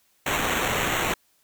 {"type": "noise with sample-and-hold", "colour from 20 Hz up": "white", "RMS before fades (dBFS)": -25, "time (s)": [0.26, 1.14], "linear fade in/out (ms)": 5, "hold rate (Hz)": 4900, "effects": ["white hiss -65 dBFS RMS until 1.43 s"]}